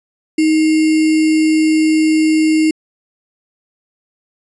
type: tone with sample-and-hold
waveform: sine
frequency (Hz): 313.7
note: D#4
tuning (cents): +14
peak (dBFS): -9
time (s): 0.38-2.71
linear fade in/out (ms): 5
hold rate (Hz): 2450
effects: resampled to 24000 Hz